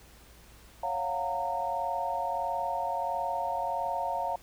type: chord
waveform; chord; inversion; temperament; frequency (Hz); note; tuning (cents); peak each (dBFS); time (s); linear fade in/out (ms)
sine; Gb major seventh; second; equal with one note detuned; 554.4 / 698.5 / 740 / 919.5; Db5 / F5 / Gb5 / Bb5; 0 / 0 / 0 / -24; -37 / -33 / -37 / -32; 0.83-4.36; 5
effects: added 57 Hz sine -56 dBFS peak until 4.42 s + pink hiss -56 dBFS RMS until 4.42 s